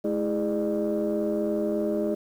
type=tone cluster; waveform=sine; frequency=213.2 / 327.5 / 410.8 / 600 Hz; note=G#3 / E4 / G#4 / D5; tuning=+46 / -11 / -19 / +37 cents; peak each=-28 dBFS; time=0.04-2.15 s; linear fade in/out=10 ms; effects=tanh soft clip ceiling -18 dBFS + 9-bit